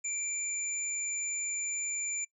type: tone pair together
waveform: sine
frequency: 2351 / 7061 Hz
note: D7 / A8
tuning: +1 / +5 cents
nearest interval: octave + perfect fifth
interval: 1904 cents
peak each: -39 / -33 dBFS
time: 0.04-2.25 s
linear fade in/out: 10 ms
effects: noise-tail reverb RT60 0.1 s tail -21 dB re dry